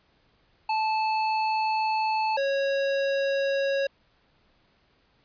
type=tone pair in turn; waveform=square; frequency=874 / 550.6 Hz; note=A5 / C#5; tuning=-12 / -12 cents; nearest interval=minor sixth; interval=800 cents; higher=first; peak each=-24 dBFS; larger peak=neither; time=0.69-2.37 / 2.37-3.87 s; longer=first; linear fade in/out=5 ms; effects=pink hiss -65 dBFS RMS until 5.24 s + resampled to 11025 Hz